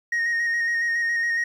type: tone with vibrato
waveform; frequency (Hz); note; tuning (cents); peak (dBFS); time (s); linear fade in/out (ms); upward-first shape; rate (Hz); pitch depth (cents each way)
sine; 1864.7; A#6; 0; -18; 0.12-1.44; 5; square; 7.2; 17
effects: tanh soft clip ceiling -20 dBFS + 9-bit